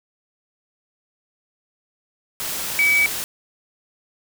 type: tone in noise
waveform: sine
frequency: 2282 Hz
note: C#7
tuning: 50 cents sharp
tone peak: -14 dBFS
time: 2.79-3.06 s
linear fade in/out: 0 ms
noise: white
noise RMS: -27 dBFS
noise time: 2.4-3.24 s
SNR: +10 dB
effects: none